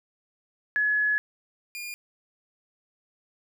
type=tone pair in turn; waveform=sine / sawtooth; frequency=1697 / 2419 Hz; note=G#6 / D#7; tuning=+37 / -49 cents; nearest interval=tritone; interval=614 cents; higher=second; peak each=-21 / -31 dBFS; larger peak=first; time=0.76-1.18 / 1.75-1.94 s; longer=first; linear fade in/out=0 ms; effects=none